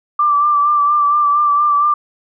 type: tone with vibrato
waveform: sine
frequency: 1174.7 Hz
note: D6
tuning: in tune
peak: -10 dBFS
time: 0.19-1.94 s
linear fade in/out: 5 ms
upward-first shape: sine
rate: 4.3 Hz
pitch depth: 31 cents each way
effects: none